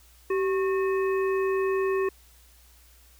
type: harmonic tone with a mistuned harmonic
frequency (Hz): 364.2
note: F#4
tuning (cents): -27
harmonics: 1 / 3 / 5 / 7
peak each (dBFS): -23 / -33 / -37 / -40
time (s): 0.3-2.09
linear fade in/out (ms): 5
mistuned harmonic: 1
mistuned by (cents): +96
effects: added 60 Hz sine -55 dBFS peak until 3.19 s + white hiss -58 dBFS RMS until 3.19 s